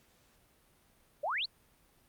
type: exponential sweep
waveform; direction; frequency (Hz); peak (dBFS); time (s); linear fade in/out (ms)
sine; up; 528 to 4699; -31; 1.23-1.46; 10
effects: pink hiss -67 dBFS RMS until 2.08 s + Opus 48 kbps